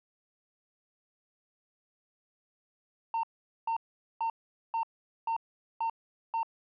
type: tone bursts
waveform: sine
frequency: 910 Hz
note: A#5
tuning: 42 cents flat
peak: -25 dBFS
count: 7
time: 3.14-6.431 s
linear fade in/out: 2 ms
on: 93 ms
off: 440 ms
effects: tanh soft clip ceiling -27 dBFS